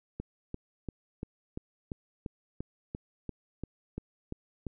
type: click train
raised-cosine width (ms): 3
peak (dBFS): -23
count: 14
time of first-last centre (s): 0.2-4.667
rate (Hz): 2.91
effects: none

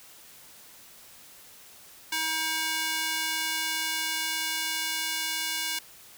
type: tone with high-pass filter sweep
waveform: square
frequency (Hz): 318.5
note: D#4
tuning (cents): +41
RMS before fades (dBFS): -30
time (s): 2.12-5.79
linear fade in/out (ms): 5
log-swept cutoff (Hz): 1600 to 2400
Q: 0.76
effects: white hiss -51 dBFS RMS until 6.17 s

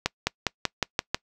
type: accelerating click train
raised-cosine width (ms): 0.2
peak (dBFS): -5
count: 7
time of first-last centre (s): 0.06-1.145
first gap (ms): 210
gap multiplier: 0.94
effects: noise-tail reverb RT60 0.1 s tail -25 dB re dry

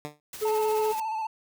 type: tone with exponential decay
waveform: 10% pulse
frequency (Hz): 148.8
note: D3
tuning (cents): +23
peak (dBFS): -23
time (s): 0.05-0.2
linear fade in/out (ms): 0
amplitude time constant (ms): 32
type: noise with tremolo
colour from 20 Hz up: white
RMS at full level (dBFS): -39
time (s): 0.33-1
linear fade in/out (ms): 2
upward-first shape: sine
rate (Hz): 14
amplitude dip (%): 45
type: tone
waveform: triangle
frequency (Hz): 430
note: A4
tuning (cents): -40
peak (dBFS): -22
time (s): 0.41-0.93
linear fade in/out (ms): 20
type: tone with vibrato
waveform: triangle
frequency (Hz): 880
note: A5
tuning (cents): 0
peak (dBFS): -26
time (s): 0.45-1.27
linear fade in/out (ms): 5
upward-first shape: square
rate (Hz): 15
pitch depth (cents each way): 32
effects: none

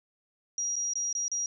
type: tone with dropouts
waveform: sine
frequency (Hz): 5730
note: F8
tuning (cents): +44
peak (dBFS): -28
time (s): 0.58-1.46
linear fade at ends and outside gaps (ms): 1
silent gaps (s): 0.757-0.764 / 0.935-0.955 / 1.128-1.151 / 1.281-1.316
effects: none

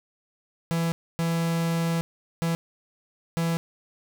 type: tone bursts at uneven times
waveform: 45% pulse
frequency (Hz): 166.4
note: E3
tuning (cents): +17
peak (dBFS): -23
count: 4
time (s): 0.71-0.92 / 1.19-2.01 / 2.42-2.55 / 3.37-3.57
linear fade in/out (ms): 0
effects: none

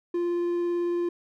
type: tone with vibrato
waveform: triangle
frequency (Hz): 347.6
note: F4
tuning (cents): -8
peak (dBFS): -22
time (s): 0.14-1.09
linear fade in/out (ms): 5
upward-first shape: triangle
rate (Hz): 18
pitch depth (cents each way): 8
effects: none

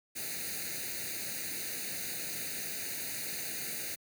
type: noise with comb filter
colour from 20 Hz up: white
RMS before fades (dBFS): -38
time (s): 0.15-3.96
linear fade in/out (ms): 20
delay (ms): 0.46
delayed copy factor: +0.9
effects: high-pass 100 Hz 12 dB/octave

